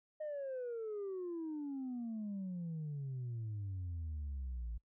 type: exponential sweep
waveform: sine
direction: down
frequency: 622 to 54.6 Hz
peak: -37 dBFS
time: 0.2-4.78 s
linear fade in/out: 10 ms
effects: noise-tail reverb RT60 0.1 s tail -25 dB re dry + tanh soft clip ceiling -37 dBFS